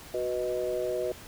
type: chord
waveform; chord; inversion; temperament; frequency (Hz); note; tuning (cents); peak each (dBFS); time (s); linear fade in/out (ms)
sine; B major; second; equal; 370 / 493.9 / 622.3; F#4 / B4 / D#5; 0 / 0 / 0; -32; 0.14-1.12; 2
effects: pink hiss -47 dBFS RMS until 1.27 s